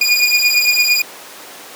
25% pulse beating tone pair, 2437 / 2445.8 Hz, D#7 / D#7, -37 / -30 cents, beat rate 8.8 Hz, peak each -10 dBFS, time 0.01-1.02 s, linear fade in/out 5 ms, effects pink hiss -34 dBFS RMS until 1.75 s + high-pass 400 Hz 12 dB/octave

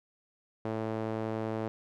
sawtooth tone with band-pass filter, 110.6 Hz, A2, 9 cents sharp, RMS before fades -34 dBFS, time 0.65-1.68 s, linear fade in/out 0 ms, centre 500 Hz, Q 0.96, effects none

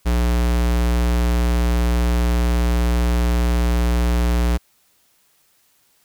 square tone, 59.5 Hz, A#1, 36 cents sharp, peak -16 dBFS, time 0.05-4.58 s, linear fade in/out 20 ms, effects white hiss -60 dBFS RMS until 6.04 s

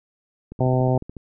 click train, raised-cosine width 3 ms, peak -23 dBFS, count 10, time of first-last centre 0.52-1.167 s, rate 13.9 Hz
harmonic tone, 128.1 Hz, C3, 36 cents flat, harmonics 1 / 2 / 3 / 4 / 5 / 6 / 7, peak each -19 / -25 / -26 / -27 / -26 / -29 / -33 dBFS, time 0.6-0.98 s, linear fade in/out 5 ms
effects none

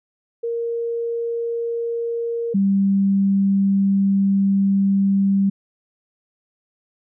sine tone pair in turn, 466.2 / 196.42 Hz, A#4 / G3, 0 / +4 cents, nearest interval octave + minor third, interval 1496 cents, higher first, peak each -21 / -14 dBFS, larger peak second, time 0.43-2.54 / 2.54-5.5 s, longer second, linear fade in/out 10 ms, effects none

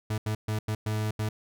40% pulse tone bursts at uneven times, 107.6 Hz, A2, 38 cents flat, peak -26 dBFS, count 6, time 0.1-0.18 / 0.26-0.35 / 0.48-0.59 / 0.68-0.75 / 0.86-1.11 / 1.19-1.29 s, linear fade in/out 5 ms, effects none

